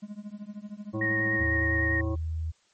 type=tone with tremolo; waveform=triangle; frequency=207.7 Hz; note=G#3; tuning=in tune; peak=-31 dBFS; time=0.02-1.43 s; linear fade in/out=10 ms; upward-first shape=triangle; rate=13 Hz; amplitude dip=100%
type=harmonic tone; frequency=109 Hz; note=A2; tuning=16 cents flat; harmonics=1 / 3 / 5 / 7 / 9 / 10; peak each=-33 / -31 / -37 / -48 / -51 / -43 dBFS; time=0.93-2.16 s; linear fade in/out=20 ms
type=tone with vibrato; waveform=sine; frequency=1864.7 Hz; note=A#6; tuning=in tune; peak=-25 dBFS; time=1.01-2.01 s; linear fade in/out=5 ms; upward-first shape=sine; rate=10 Hz; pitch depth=13 cents each way
type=tone; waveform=sine; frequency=80.1 Hz; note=E2; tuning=49 cents flat; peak=-28 dBFS; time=1.39-2.52 s; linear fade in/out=20 ms
effects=white hiss -66 dBFS RMS until 2.73 s + MP3 32 kbps